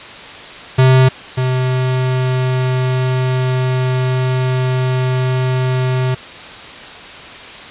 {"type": "tone pair in turn", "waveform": "square", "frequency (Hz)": [130, 128.51], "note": ["C3", "C3"], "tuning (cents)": [-11, -31], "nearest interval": "unison", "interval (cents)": 20, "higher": "first", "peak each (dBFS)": [-7, -14], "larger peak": "first", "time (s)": [[0.78, 1.09], [1.37, 6.15]], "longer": "second", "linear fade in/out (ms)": 10, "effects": ["white hiss -32 dBFS RMS until 7.7 s", "resampled to 8000 Hz"]}